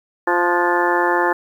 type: harmonic tone with a mistuned harmonic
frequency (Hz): 174.8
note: F3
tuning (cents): +2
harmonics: 2 / 3 / 4 / 5 / 6 / 7 / 8 / 9 / 10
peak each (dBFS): -20 / -24 / -26 / -20 / -23 / -30 / -26 / -32 / -22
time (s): 0.27-1.33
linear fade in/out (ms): 5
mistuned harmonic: 8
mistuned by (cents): +40
effects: 8-bit